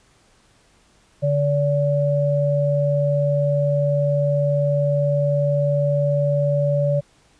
sine tone pair together, 144.3 / 575 Hz, D3 / D5, -30 / -37 cents, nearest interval 2 octaves, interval 2393 cents, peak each -19 dBFS, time 1.22-7.01 s, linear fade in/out 20 ms, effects pink hiss -57 dBFS RMS until 7.39 s + resampled to 22050 Hz

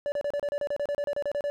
triangle tone bursts, 577 Hz, D5, 31 cents flat, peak -24 dBFS, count 16, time 0.06-1.5 s, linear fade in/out 0 ms, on 60 ms, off 32 ms, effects none

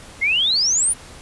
sine exponential sweep, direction up, 2059 to 9956 Hz, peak -15 dBFS, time 0.21-0.94 s, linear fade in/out 20 ms, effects pink hiss -41 dBFS RMS until 1.21 s + resampled to 24000 Hz

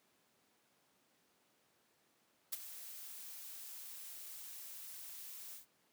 blue noise with ADSR envelope, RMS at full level -37 dBFS, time 2.52-5.66 s, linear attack 11 ms, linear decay 24 ms, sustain -13 dB, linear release 120 ms, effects pink hiss -74 dBFS RMS until 5.92 s + high-pass 200 Hz 12 dB/octave

